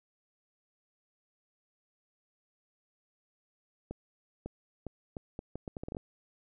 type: accelerating click train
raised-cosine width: 2 ms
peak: -25 dBFS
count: 13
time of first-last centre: 3.91-5.968 s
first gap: 550 ms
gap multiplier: 0.74
effects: none